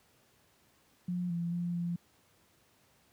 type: tone with pitch steps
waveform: sine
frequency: 177.9 / 170.7 / 173.9 / 172.5 Hz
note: F3 / F3 / F3 / F3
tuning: +32 / -39 / -7 / -21 cents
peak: -31 dBFS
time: 1.08-1.96 s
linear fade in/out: 5 ms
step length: 220 ms
effects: pink hiss -67 dBFS RMS until 3.12 s + high-pass 80 Hz 12 dB/octave